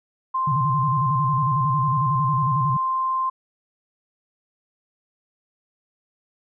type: tone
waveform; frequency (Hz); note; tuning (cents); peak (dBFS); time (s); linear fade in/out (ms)
sine; 1046.5; C6; 0; -20; 0.34-3.3; 10
type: tone with vibrato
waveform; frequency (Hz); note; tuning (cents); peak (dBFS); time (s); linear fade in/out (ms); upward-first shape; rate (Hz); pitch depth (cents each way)
sine; 138.59; C#3; 0; -21; 0.47-2.77; 5; square; 11; 150
effects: none